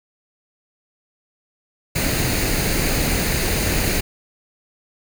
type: noise with comb filter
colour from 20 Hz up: pink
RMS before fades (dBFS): -20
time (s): 1.95-4.01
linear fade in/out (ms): 10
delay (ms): 0.45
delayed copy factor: +0.5
effects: none